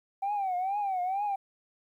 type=tone with vibrato; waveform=sine; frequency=771 Hz; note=G5; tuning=29 cents flat; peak=-26 dBFS; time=0.22-1.36 s; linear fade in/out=10 ms; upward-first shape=triangle; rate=2.2 Hz; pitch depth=150 cents each way; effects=tanh soft clip ceiling -25 dBFS + 11-bit